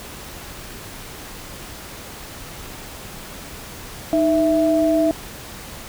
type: tone pair together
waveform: sine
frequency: 311.1 / 659.3 Hz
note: D#4 / E5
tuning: 0 / 0 cents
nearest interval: octave + minor second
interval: 1300 cents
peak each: -17 dBFS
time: 4.13-5.11 s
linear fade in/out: 0 ms
effects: pink hiss -36 dBFS RMS until 5.88 s